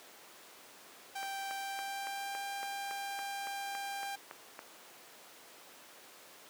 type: tone with pitch glide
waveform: sawtooth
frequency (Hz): 784 to 795.4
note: G5 to G5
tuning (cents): 0 to +25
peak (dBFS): -34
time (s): 1.15-4.16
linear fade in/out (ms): 10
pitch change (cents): +25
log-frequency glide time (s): 1.51-2.44
type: click train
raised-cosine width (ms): 0.5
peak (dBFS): -28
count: 13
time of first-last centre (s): 1.23-4.591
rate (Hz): 3.57
effects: pink hiss -54 dBFS RMS until 6.49 s + high-pass 400 Hz 12 dB/octave